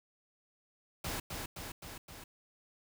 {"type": "noise with echo", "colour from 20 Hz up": "pink", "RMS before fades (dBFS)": -38, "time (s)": [1.04, 1.2], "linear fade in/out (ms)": 5, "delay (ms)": 260, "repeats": 4, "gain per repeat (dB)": -3, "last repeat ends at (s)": 2.24, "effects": []}